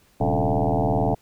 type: tone with frequency modulation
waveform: sine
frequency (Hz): 283.9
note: C#4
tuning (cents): +41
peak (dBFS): -18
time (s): 0.2-1.15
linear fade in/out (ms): 10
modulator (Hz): 78.6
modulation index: 6.7
effects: pink hiss -59 dBFS RMS until 1.21 s